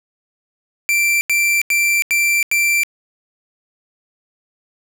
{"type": "tone bursts", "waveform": "45% pulse", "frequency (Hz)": 2351, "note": "D7", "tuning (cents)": 1, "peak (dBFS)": -13, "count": 5, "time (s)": [0.89, 2.834], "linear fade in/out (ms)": 0, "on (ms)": 320, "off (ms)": 86, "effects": []}